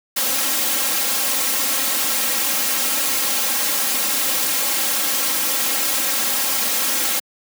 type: noise with comb filter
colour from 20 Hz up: white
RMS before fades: -20 dBFS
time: 0.16-7.2 s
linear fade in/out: 10 ms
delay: 3.7 ms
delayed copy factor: +1
effects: high-pass 200 Hz 12 dB/octave